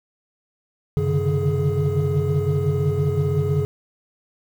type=tone cluster; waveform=triangle; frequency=95 / 135.8 / 145.7 / 151.5 / 418.9 Hz; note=F#2 / C#3 / D3 / D#3 / G#4; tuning=+46 / -35 / -13 / -46 / +15 cents; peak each=-22 dBFS; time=0.97-3.65 s; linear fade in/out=0 ms; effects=tanh soft clip ceiling -9 dBFS + 8-bit